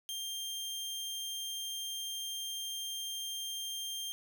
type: tone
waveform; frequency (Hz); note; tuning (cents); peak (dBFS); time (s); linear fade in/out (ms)
sawtooth; 3186; G7; +27; -34; 0.09-4.12; 0
effects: none